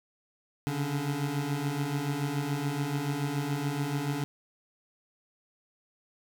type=beating tone pair; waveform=25% pulse; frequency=138.3 / 145.3 Hz; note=C#3 / D3; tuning=-4 / -18 cents; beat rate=7 Hz; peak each=-30 / -27 dBFS; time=0.67-4.24 s; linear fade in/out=0 ms; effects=none